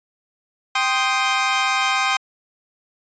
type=chord; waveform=20% pulse; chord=C minor; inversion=second; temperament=equal; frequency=784 / 1046.5 / 1244.5 Hz; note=G5 / C6 / Eb6; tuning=0 / 0 / 0 cents; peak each=-17 dBFS; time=0.75-2.17 s; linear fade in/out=5 ms; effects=resampled to 16000 Hz